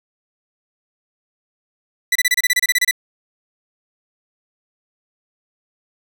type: tone bursts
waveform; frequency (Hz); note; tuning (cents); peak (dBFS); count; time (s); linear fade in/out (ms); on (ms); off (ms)
sawtooth; 1980; B6; +4; -9; 13; 2.12-2.911; 5; 35; 28
effects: none